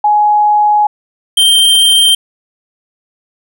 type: tone pair in turn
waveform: sine / square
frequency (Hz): 838 / 3153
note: G#5 / G7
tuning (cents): +15 / +9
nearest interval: octave + major seventh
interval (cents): 2294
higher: second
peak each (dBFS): -6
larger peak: neither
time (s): 0.04-0.87 / 1.37-2.15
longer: first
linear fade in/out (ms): 5
effects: none